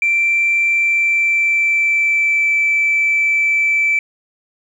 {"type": "tone with pitch glide", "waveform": "sine", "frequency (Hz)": [2349, 2322], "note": ["D7", "D7"], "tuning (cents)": [0, -20], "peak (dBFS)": -11, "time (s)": [0.02, 3.99], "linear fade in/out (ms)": 2, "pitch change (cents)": -20, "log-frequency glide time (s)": [0.69, 2.54], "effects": ["tanh soft clip ceiling -8 dBFS", "8-bit"]}